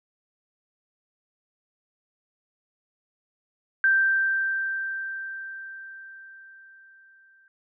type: tone with exponential decay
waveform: sine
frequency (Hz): 1568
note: G6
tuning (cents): 0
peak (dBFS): -16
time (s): 3.84-7.48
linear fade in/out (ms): 1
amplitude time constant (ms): 790
effects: none